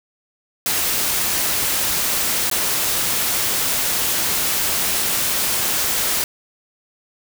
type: noise with dropouts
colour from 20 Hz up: white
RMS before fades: -20 dBFS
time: 0.66-6.24 s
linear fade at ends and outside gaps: 1 ms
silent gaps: 2.5-2.513 s
effects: none